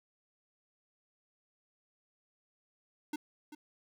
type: tone with echo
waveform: square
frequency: 300 Hz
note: D4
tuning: 37 cents sharp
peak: -35 dBFS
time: 3.13-3.16 s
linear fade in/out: 5 ms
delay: 390 ms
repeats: 1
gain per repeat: -12 dB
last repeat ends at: 3.55 s
effects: none